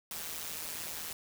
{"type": "noise with amplitude modulation", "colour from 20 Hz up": "white", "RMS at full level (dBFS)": -37, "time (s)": [0.11, 1.13], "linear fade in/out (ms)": 2, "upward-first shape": "sine", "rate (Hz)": 161, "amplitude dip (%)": 75, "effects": []}